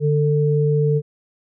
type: tone pair together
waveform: sine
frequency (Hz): 147.7 / 445.8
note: D3 / A4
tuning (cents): +10 / +23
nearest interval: octave + perfect fifth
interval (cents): 1913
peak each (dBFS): -16 / -19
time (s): 0-1.02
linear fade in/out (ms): 50
effects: none